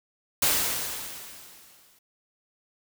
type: noise with exponential decay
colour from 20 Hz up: white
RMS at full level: -21 dBFS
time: 0.42-1.99 s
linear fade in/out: 5 ms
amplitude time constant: 340 ms
effects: none